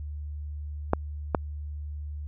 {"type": "clicks", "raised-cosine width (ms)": 1, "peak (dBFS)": -7, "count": 2, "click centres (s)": [0.934, 1.348], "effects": ["added 74 Hz sine -33 dBFS peak until 2.27 s"]}